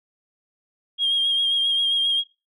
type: tone with vibrato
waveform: sine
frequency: 3242 Hz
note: G#7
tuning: 42 cents flat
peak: -17 dBFS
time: 0.98-2.24 s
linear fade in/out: 50 ms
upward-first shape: triangle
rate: 7.5 Hz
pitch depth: 36 cents each way
effects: noise-tail reverb RT60 0.3 s tail -26 dB re dry + tanh soft clip ceiling -14 dBFS